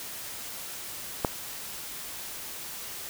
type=click; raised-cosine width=1 ms; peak=-9 dBFS; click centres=1.248 s; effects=white hiss -39 dBFS RMS until 3.09 s